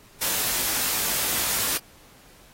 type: noise with comb filter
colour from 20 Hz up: white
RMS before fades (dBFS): -25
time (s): 0.21-1.78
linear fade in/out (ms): 10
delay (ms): 19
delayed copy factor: +0.85
effects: pink hiss -53 dBFS RMS until 2.53 s + AAC 48 kbps